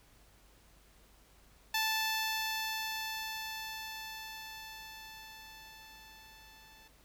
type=tone with level ramp; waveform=10% pulse; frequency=878 Hz; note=A5; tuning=4 cents flat; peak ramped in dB=-21 to -49 dBFS; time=1.74-6.88 s; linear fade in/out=5 ms; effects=added 50 Hz sine -64 dBFS peak until 7.04 s + pink hiss -64 dBFS RMS until 7.04 s